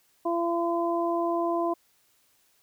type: harmonic tone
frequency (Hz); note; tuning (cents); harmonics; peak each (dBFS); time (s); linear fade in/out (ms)
340; F4; -46; 1 / 2 / 3; -27 / -28 / -31; 0.25-1.74; 10
effects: white hiss -66 dBFS RMS until 2.62 s